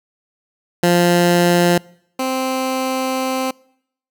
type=tone pair in turn; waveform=15% pulse; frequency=174.61 / 261.1 Hz; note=F3 / C4; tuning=0 / -3 cents; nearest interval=perfect fifth; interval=697 cents; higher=second; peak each=-5 / -12 dBFS; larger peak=first; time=0.83-1.78 / 2.19-3.51 s; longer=second; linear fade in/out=5 ms; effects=noise-tail reverb RT60 0.7 s tail -25 dB re dry